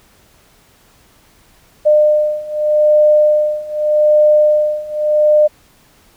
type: beating tone pair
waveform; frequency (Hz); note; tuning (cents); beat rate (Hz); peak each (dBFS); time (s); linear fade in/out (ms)
sine; 603 / 603.83; D5 / D5; +46 / +48; 0.83; -13 / -11; 1.85-5.48; 20
effects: pink hiss -50 dBFS RMS until 6.16 s